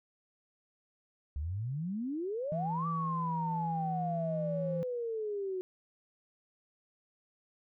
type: exponential two-way sweep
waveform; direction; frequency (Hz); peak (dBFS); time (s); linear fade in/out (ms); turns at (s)
sine; up then down; 68.2 to 1180 to 365.1; -33; 1.36-5.61; 0; 2.87
type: tone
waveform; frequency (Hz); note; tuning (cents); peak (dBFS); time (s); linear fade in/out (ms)
triangle; 164.81; E3; 0; -32; 2.52-4.83; 0
effects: none